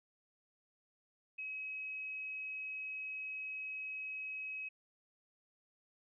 sine tone, 2550 Hz, D#7, 42 cents sharp, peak -40 dBFS, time 1.38-4.69 s, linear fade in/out 10 ms, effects none

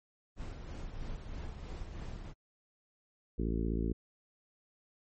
brown noise with tremolo, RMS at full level -40 dBFS, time 0.36-2.34 s, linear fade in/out 50 ms, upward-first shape sine, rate 3.1 Hz, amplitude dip 40%
harmonic tone, 56 Hz, A1, 31 cents sharp, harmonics 1 / 2 / 3 / 4 / 5 / 6 / 7 / 8, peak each -33 / -41 / -39 / -39 / -41 / -41 / -43 / -47 dBFS, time 3.38-3.93 s, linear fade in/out 10 ms
effects MP3 32 kbps

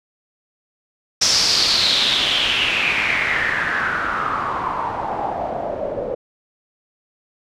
white noise with low-pass filter sweep, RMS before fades -20 dBFS, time 1.21-6.15 s, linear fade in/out 10 ms, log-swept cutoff 5600 to 510 Hz, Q 5.5, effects none

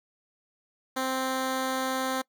10% pulse tone, 261.6 Hz, C4, in tune, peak -19 dBFS, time 0.96-2.22 s, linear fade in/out 10 ms, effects noise-tail reverb RT60 0.1 s tail -23 dB re dry

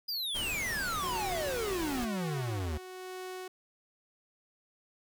square exponential sweep, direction down, 4978 to 73 Hz, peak -33 dBFS, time 0.08-2.78 s, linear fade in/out 10 ms
pink noise, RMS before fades -40 dBFS, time 0.34-2.06 s, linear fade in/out 20 ms
sawtooth tone with tremolo, 370 Hz, F#4, in tune, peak -35 dBFS, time 1.03-3.48 s, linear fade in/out 5 ms, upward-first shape sine, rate 1 Hz, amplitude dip 45%
effects none

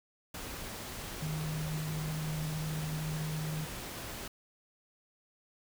sine tone in noise, 155.3 Hz, D#3, 3 cents flat, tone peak -34 dBFS, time 1.22-3.65 s, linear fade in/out 5 ms, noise pink, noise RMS -42 dBFS, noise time 0.34-4.28 s, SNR +5 dB, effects none

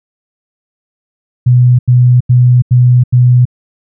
sine tone bursts, 124 Hz, B2, 7 cents sharp, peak -3 dBFS, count 5, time 1.46-3.454 s, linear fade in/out 10 ms, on 330 ms, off 86 ms, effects none

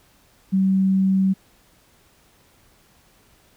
sine tone, 191.2 Hz, G3, 43 cents flat, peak -15 dBFS, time 0.52-1.34 s, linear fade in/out 20 ms, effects pink hiss -57 dBFS RMS until 3.56 s

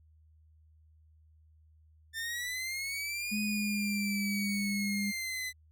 sawtooth linear two-way sweep, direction up then down, 1782 to 2489 to 2007 Hz, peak -31 dBFS, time 2.13-5.53 s, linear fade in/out 50 ms, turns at 3.39 s
sine tone with pitch glide, 210 to 202 Hz, G#3 to G#3, +19 to -48 cents, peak -31 dBFS, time 3.31-5.12 s, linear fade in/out 20 ms, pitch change -67 cents, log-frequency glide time 3.42-4.14 s
effects added 78 Hz sine -59 dBFS peak until 5.71 s

